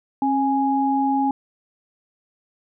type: tone pair together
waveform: sine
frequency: 270.5 / 830.6 Hz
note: C#4 / G#5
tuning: -42 / 0 cents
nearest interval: octave + perfect fifth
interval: 1942 cents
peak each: -20 dBFS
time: 0.22-1.31 s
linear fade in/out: 2 ms
effects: none